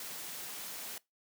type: high-pass noise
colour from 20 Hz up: white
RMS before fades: -43 dBFS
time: 0-0.98 s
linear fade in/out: 2 ms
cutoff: 150 Hz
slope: 12 dB/octave
effects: noise-tail reverb RT60 0.2 s tail -22 dB re dry